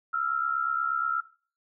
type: tone pair together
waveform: sine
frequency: 1318.5 / 1386.9 Hz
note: E6 / F6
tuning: 0 / -12 cents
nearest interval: minor second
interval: 88 cents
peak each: -28 dBFS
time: 0.13-1.21 s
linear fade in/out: 10 ms
effects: noise-tail reverb RT60 0.4 s tail -19 dB re dry